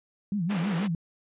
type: tone with vibrato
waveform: sine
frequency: 185 Hz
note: F#3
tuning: in tune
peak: -25 dBFS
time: 0.32-0.95 s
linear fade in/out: 2 ms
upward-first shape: sine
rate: 6.2 Hz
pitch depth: 220 cents each way
type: band-pass noise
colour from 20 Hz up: pink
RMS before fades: -37 dBFS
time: 0.49-0.88 s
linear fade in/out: 20 ms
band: 240 to 3300 Hz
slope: 24 dB/octave
effects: resampled to 8000 Hz